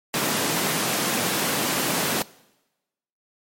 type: high-pass noise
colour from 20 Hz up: pink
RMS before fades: -24 dBFS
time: 0.14-2.22 s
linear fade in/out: 0 ms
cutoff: 150 Hz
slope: 24 dB/octave
effects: noise-tail reverb RT60 1.0 s tail -22 dB re dry + MP3 64 kbps